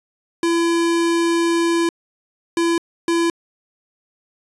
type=tone bursts at uneven times; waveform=square; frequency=337 Hz; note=E4; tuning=38 cents sharp; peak=-16 dBFS; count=3; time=0.43-1.89 / 2.57-2.78 / 3.08-3.3 s; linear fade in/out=2 ms; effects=resampled to 24000 Hz